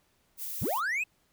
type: noise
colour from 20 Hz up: violet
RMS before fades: -37 dBFS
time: 0.37-0.82 s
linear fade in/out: 50 ms
type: linear sweep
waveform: triangle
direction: up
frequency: 36.74 to 2637 Hz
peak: -26 dBFS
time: 0.61-1.04 s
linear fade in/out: 10 ms
effects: pink hiss -70 dBFS RMS until 1.32 s